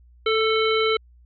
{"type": "harmonic tone with a mistuned harmonic", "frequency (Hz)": 440, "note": "A4", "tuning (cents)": 0, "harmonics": [1, 3, 5, 7, 9], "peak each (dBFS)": [-20, -25, -27, -28, -30], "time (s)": [0.26, 0.97], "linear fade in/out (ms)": 5, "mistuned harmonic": 3, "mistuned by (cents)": 17, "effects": ["added 60 Hz sine -49 dBFS peak until 1.25 s"]}